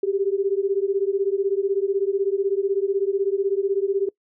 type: beating tone pair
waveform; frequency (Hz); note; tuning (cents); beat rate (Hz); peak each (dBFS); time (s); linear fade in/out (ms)
sine; 386.9 / 402.9; G4 / G4; -23 / +48; 16; -22 / -23; 0.03-4.09; 5
effects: noise-tail reverb RT60 0.1 s tail -24 dB re dry